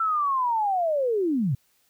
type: linear sweep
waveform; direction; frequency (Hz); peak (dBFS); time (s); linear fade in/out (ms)
sine; down; 1344 to 113.9; -21; 0-1.55; 5
effects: white hiss -66 dBFS RMS until 1.89 s